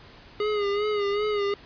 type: tone with vibrato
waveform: square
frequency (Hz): 412.7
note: G#4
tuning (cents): -11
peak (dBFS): -24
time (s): 0.4-1.54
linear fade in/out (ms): 2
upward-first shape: sine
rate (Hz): 2.6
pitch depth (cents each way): 51
effects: pink hiss -49 dBFS RMS until 1.65 s + resampled to 11025 Hz